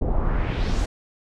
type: noise with low-pass filter sweep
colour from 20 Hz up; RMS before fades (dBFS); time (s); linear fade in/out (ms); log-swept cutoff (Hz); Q
brown; -22; 0.01-0.86; 10; 540 to 8500; 1.8
effects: none